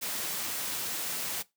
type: high-pass noise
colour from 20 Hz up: white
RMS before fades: -34 dBFS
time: 0.01-1.43 s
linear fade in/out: 20 ms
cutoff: 110 Hz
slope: 12 dB/octave
effects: noise-tail reverb RT60 0.2 s tail -20 dB re dry